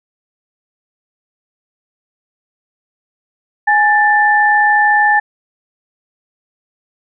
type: tone pair together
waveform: sine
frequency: 834.4 / 1768 Hz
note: G#5 / A6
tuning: +8 / +8 cents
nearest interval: octave + minor second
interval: 1300 cents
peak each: -11 dBFS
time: 3.67-5.2 s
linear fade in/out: 10 ms
effects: none